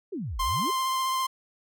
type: exponential two-way sweep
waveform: sine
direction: down then up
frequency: 434.6 to 38.89 to 434.6 Hz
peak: -30 dBFS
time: 0.12-0.71 s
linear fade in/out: 10 ms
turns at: 0.41 s
type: tone with vibrato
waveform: 45% pulse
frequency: 1046.5 Hz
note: C6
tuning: in tune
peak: -25 dBFS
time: 0.39-1.27 s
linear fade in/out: 10 ms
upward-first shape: sine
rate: 15 Hz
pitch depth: 14 cents each way
effects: none